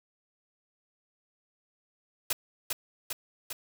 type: noise with echo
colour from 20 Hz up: white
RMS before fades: -28 dBFS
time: 2.3-2.33 s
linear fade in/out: 5 ms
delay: 400 ms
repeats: 3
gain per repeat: -3 dB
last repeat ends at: 3.53 s
effects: none